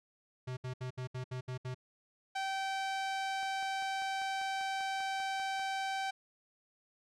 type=tone bursts; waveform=square; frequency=127.4 Hz; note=C3; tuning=46 cents flat; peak=-38 dBFS; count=8; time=0.47-1.746 s; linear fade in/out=10 ms; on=100 ms; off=68 ms
type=tone; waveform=sawtooth; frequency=774 Hz; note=G5; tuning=22 cents flat; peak=-30 dBFS; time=2.35-6.11 s; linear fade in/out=10 ms
type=click train; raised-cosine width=0.5 ms; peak=-38 dBFS; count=12; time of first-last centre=3.43-5.595 s; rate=5.08 Hz
effects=low-pass 6000 Hz 12 dB/octave